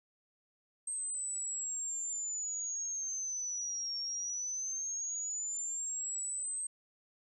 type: linear two-way sweep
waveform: sine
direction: down then up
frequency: 8330 to 5500 to 8330 Hz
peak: -35 dBFS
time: 0.87-6.67 s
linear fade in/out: 5 ms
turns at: 3.98 s
effects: none